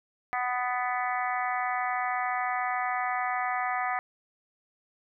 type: harmonic tone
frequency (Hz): 248.5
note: B3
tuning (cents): +11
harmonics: 3 / 4 / 5 / 6 / 7 / 8 / 9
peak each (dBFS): -30 / -37 / -33 / -44 / -37 / -35 / -42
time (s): 0.33-3.99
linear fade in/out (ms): 0
effects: none